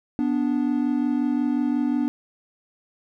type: tone pair together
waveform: triangle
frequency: 246.9 / 292.5 Hz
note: B3 / D4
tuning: 0 / -7 cents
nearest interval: minor third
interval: 293 cents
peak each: -21 dBFS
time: 0.19-2.08 s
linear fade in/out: 0 ms
effects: none